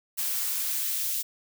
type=noise with high-pass filter sweep; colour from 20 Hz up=blue; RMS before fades=-29 dBFS; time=0.17-1.23 s; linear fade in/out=20 ms; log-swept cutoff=400 to 3000 Hz; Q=0.77; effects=none